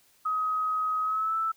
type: tone with pitch glide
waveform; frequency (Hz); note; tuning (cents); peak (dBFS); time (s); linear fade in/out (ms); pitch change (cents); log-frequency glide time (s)
sine; 1264 to 1319.2; D#6 to E6; +27 to +1; -25; 0.25-1.52; 10; +74; 1.02-1.36
effects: white hiss -63 dBFS RMS until 1.56 s